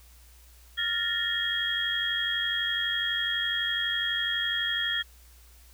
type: tone cluster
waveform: sine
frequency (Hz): 1398 / 1759 / 1851 / 3274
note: F6 / A6 / A#6 / G#7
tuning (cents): +1 / -1 / -13 / -25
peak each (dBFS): -37 / -33 / -32 / -28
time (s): 0.77-5.03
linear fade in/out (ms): 20
effects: added 60 Hz sine -52 dBFS peak until 5.73 s + white hiss -58 dBFS RMS until 5.73 s